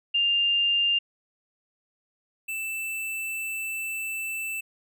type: tone pair in turn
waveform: sine / square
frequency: 2800 / 2651 Hz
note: F7 / E7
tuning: +4 / +9 cents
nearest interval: minor second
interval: 95 cents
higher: first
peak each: -20 / -30 dBFS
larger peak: first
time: 0.14-0.99 / 2.48-4.61 s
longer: second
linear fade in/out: 10 ms
effects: none